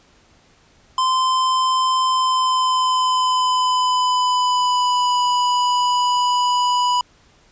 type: tone with pitch glide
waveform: square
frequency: 1034 to 986.2 Hz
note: C6 to B5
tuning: -21 to -3 cents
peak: -16 dBFS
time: 0.98-7.01 s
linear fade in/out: 2 ms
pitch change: -82 cents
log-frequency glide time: 2.07-5.24 s
effects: pink hiss -54 dBFS RMS until 7.51 s + resampled to 16000 Hz